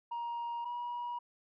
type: tone pair in turn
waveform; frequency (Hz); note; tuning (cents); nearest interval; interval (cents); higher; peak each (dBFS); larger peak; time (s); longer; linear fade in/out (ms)
sine; 943 / 962.3; A#5 / B5; +20 / -45; unison; 35; second; -33 / -34; first; 0.11-0.65 / 0.65-1.19; neither; 10
effects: tanh soft clip ceiling -34 dBFS